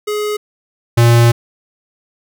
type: tone pair in turn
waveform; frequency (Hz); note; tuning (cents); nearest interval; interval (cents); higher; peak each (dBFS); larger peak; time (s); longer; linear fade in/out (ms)
square; 420 / 117.86; G#4 / A#2; +19 / +19; octave + minor seventh; 2200; first; -17 / -7; second; 0.07-0.37 / 0.97-1.32; second; 10
effects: none